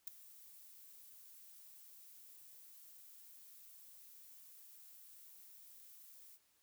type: noise with ADSR envelope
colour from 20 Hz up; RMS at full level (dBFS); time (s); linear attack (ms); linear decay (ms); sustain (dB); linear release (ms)
violet; -40; 0.07-6.39; 6; 9; -19; 50
effects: white hiss -75 dBFS RMS until 6.62 s